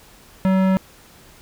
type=tone with tanh clipping; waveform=sine; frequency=189.4 Hz; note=F#3; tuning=41 cents sharp; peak=-16 dBFS; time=0.45-0.77 s; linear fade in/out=0 ms; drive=18 dB; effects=pink hiss -48 dBFS RMS until 1.41 s